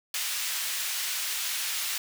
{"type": "high-pass noise", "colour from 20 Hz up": "pink", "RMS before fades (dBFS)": -31, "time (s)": [0.14, 1.98], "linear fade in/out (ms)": 2, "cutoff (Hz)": 2300, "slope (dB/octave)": 12, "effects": []}